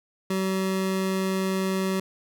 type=tone; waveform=25% pulse; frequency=190 Hz; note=F#3; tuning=46 cents sharp; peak=-20 dBFS; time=0.3-2 s; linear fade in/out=5 ms; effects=none